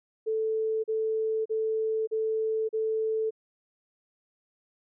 sine tone bursts, 440 Hz, A4, in tune, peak -25 dBFS, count 5, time 0.26-3.308 s, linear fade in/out 20 ms, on 580 ms, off 37 ms, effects none

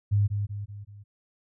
sine tone with echo, 102.3 Hz, G#2, 26 cents flat, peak -19 dBFS, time 0.11-0.28 s, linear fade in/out 20 ms, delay 190 ms, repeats 4, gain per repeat -6 dB, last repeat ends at 1.04 s, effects none

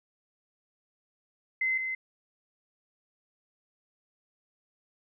sine tone pair in turn, 2058 / 2058 Hz, C7 / C7, -29 / -29 cents, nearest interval unison, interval 0 cents, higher neither, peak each -25 / -30 dBFS, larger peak first, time 1.61-1.78 / 1.78-1.95 s, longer neither, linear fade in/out 5 ms, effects none

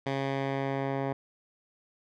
10% pulse tone with low-pass filter sweep, 136.6 Hz, C#3, 25 cents flat, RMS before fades -31 dBFS, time 0.06-1.13 s, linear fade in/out 5 ms, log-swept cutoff 3500 to 1400 Hz, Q 0.86, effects none

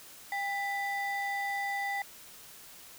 triangle ring-modulated tone, 1391 Hz, F6, 7 cents flat, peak -26 dBFS, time 0.32-2.02 s, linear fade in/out 2 ms, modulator 592 Hz, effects white hiss -51 dBFS RMS until 2.98 s

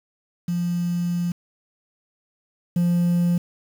sine tone pair in turn, 174.1 / 174.1 Hz, F3 / F3, -5 / -5 cents, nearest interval unison, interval 0 cents, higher neither, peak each -20 / -14 dBFS, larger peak second, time 0.48-1.32 / 2.76-3.38 s, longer first, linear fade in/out 5 ms, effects tanh soft clip ceiling -16 dBFS + 7-bit

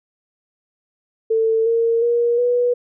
sine tone with pitch steps, 447.1 / 460.2 / 473.7 / 487.6 Hz, A4 / A#4 / A#4 / B4, +28 / -22 / +28 / -22 cents, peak -14 dBFS, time 1.3-2.74 s, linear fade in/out 10 ms, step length 360 ms, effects none

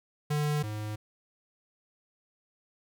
square tone pair in turn, 148.8 / 106.47 Hz, D3 / G#2, +23 / +44 cents, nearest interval tritone, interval 579 cents, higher first, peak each -27 / -34 dBFS, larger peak first, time 0.3-0.63 / 0.63-0.96 s, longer neither, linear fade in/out 10 ms, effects none

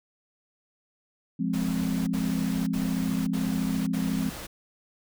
sine chord, F minor, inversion none, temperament equal with one note detuned, 173.61 / 207.7 / 261.6 Hz, F3 / Ab3 / C4, -10 / 0 / 0 cents, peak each -29 dBFS, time 1.39-4.3 s, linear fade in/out 10 ms
pink noise bursts, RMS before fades -39 dBFS, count 5, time 1.53-4.47 s, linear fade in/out 10 ms, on 540 ms, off 60 ms
effects none

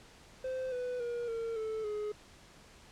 triangle tone with pitch steps, 518 / 496.9 / 476.7 / 457.2 / 438.6 / 420.7 Hz, C5 / B4 / A#4 / A#4 / A4 / G#4, -17 / +11 / +39 / -34 / -6 / +22 cents, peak -32 dBFS, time 0.44-2.12 s, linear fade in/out 5 ms, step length 280 ms, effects pink hiss -57 dBFS RMS until 2.91 s + low-pass 8000 Hz 12 dB/octave

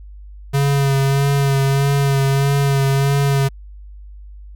square tone with vibrato, 138.59 Hz, C#3, in tune, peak -14 dBFS, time 0.53-3.49 s, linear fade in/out 20 ms, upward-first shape sine, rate 1.6 Hz, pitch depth 26 cents each way, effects added 50 Hz sine -34 dBFS peak until 4.55 s

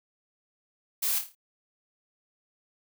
blue noise with echo, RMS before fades -28 dBFS, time 1.02-1.19 s, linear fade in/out 10 ms, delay 27 ms, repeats 6, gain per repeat -6 dB, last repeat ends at 1.352 s, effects none

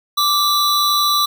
square tone pair together, 1174.7 / 3951 Hz, D6 / B7, 0 / 0 cents, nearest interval octave + major sixth, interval 2100 cents, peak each -17 dBFS, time 0.17-1.26 s, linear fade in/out 10 ms, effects none

